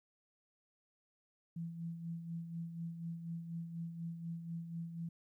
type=tone with tremolo; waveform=sine; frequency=167.3 Hz; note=E3; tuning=26 cents sharp; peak=-38 dBFS; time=1.56-5.09 s; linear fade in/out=5 ms; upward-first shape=sine; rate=4.1 Hz; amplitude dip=55%; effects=13-bit